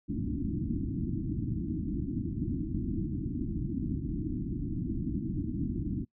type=low-pass noise; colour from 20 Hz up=white; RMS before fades=-33 dBFS; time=0.08-6.05 s; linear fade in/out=20 ms; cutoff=330 Hz; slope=96 dB/octave; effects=noise-tail reverb RT60 0.1 s tail -21 dB re dry